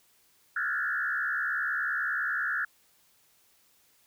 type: tone with frequency modulation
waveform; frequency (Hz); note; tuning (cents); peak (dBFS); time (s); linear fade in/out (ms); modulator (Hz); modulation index
sine; 1568; G6; 0; -27; 0.56-2.65; 5; 69.7; 2.9
effects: white hiss -65 dBFS RMS until 4.06 s